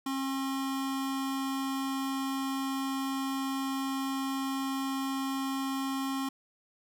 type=tone pair together; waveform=square; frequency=269.6 / 1075 Hz; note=C#4 / C6; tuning=-48 / +47 cents; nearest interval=2 octaves; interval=2395 cents; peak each=-32 / -39 dBFS; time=0.06-6.29 s; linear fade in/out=5 ms; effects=none